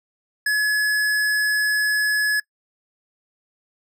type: tone with tanh clipping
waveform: sine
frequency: 1700 Hz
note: G#6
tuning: 40 cents sharp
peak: -19 dBFS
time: 0.46-2.4 s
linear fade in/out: 5 ms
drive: 18 dB
effects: noise-tail reverb RT60 0.1 s tail -25 dB re dry